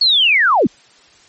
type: linear sweep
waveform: sine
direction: down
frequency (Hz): 4435 to 164.81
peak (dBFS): -9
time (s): 0.01-0.67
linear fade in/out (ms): 5
effects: white hiss -48 dBFS RMS until 1.28 s + MP3 32 kbps